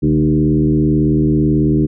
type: tone with frequency modulation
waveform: sine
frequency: 227.1 Hz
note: A#3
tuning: 45 cents flat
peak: -10 dBFS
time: 0.02-1.87 s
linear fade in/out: 20 ms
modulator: 78.2 Hz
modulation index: 1.7
effects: none